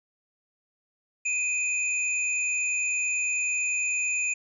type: tone pair together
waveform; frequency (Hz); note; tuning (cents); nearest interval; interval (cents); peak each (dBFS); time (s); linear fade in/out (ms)
sine; 2499 / 7068; D#7 / A8; +7 / +7; octave + tritone; 1800; -25 / -32; 1.25-4.34; 10
effects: none